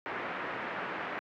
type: low-pass noise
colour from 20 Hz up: white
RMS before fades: -37 dBFS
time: 0.06-1.19 s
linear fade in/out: 0 ms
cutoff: 2000 Hz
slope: 24 dB/octave
effects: high-pass 200 Hz 12 dB/octave